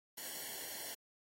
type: noise with comb filter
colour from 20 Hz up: white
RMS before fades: -45 dBFS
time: 0.17-0.95 s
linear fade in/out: 10 ms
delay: 0.8 ms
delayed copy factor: -0.8
effects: AAC 48 kbps